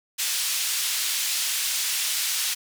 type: band-pass noise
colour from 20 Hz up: pink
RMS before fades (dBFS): -26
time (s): 0.18-2.55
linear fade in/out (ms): 20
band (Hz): 3100 to 15000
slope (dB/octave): 12
effects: none